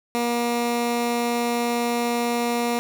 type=tone; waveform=15% pulse; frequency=237.9 Hz; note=A#3; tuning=35 cents sharp; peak=-15 dBFS; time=0.15-2.79 s; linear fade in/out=0 ms; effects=none